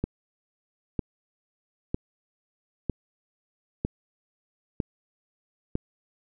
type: click train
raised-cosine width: 3 ms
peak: -13 dBFS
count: 7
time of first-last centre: 0.04-5.754 s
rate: 1.05 Hz
effects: none